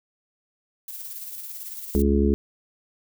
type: noise with tremolo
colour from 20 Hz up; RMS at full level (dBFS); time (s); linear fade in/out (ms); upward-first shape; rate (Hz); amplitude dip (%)
violet; -35; 0.88-2.02; 2; square; 18; 35
type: harmonic tone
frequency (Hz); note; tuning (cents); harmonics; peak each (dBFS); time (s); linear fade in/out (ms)
70.3; C#2; +25; 1 / 3 / 4 / 5 / 6; -21 / -22 / -27 / -25 / -25; 1.95-2.34; 0
effects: none